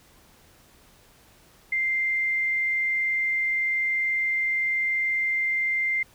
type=tone; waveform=sine; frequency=2093 Hz; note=C7; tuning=in tune; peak=-22 dBFS; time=1.72-6.03 s; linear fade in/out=5 ms; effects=pink hiss -56 dBFS RMS until 6.14 s